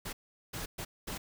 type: noise bursts at uneven times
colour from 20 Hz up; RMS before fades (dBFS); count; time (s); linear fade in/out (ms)
pink; -39; 4; 0.05-0.13 / 0.53-0.66 / 0.78-0.85 / 1.07-1.18; 10
effects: none